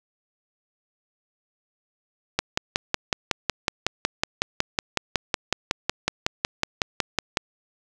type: click train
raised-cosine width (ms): 0.2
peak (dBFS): -3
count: 28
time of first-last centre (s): 2.39-7.372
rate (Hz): 5.42
effects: none